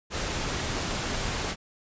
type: noise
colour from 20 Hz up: pink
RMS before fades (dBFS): -30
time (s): 0.1-1.56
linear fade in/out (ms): 50
effects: resampled to 16000 Hz